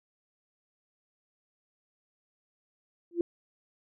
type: tone with exponential growth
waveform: sine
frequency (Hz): 343.7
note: F4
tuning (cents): -28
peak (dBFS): -20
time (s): 3.11-3.21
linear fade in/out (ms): 2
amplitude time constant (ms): 21
effects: none